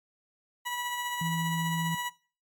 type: tone with tremolo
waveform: 20% pulse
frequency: 975 Hz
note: B5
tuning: 23 cents flat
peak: -25 dBFS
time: 0.65-2.1 s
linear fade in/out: 20 ms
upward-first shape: triangle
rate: 15 Hz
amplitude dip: 40%
type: tone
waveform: sine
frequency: 165.3 Hz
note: E3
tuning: 5 cents sharp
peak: -29 dBFS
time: 1.21-1.95 s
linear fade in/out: 5 ms
effects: noise-tail reverb RT60 0.4 s tail -21 dB re dry + MP3 96 kbps